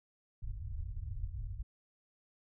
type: low-pass noise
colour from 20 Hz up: pink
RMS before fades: -40 dBFS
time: 0.42-1.63 s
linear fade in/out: 5 ms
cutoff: 110 Hz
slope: 48 dB/octave
effects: none